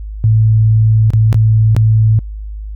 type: tone with dropouts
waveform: sine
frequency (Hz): 110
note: A2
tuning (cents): 0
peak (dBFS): -6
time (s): 0.24-2.19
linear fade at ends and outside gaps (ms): 0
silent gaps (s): 1.104-1.135 / 1.328-1.344 / 1.749-1.765
effects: added 52 Hz sine -22 dBFS peak until 2.75 s